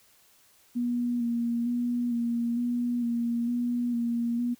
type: tone with vibrato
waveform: sine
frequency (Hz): 238.5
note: A#3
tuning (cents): +40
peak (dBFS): -25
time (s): 0.75-4.55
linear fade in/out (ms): 20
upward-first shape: square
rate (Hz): 1.1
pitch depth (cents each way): 23
effects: white hiss -61 dBFS RMS until 4.59 s